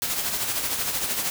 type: noise with tremolo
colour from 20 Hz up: white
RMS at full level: -25 dBFS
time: 0.02-1.3 s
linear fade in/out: 0 ms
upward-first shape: sine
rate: 13 Hz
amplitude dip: 45%
effects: none